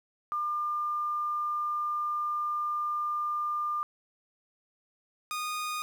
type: tone pair in turn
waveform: sine / sawtooth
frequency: 1200 / 1232.3 Hz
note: D6 / D#6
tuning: +37 / -17 cents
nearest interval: unison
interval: 46 cents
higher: second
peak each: -28 dBFS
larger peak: neither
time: 0.32-3.83 / 5.31-5.82 s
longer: first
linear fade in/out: 0 ms
effects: 10-bit